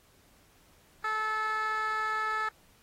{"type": "tone with band-pass filter", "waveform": "15% pulse", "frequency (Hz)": 434.1, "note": "A4", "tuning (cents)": -23, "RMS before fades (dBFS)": -31, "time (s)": [1.04, 2.49], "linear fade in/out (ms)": 5, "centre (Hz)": 1500, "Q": 2.8, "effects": ["pink hiss -63 dBFS RMS until 2.82 s", "AAC 48 kbps"]}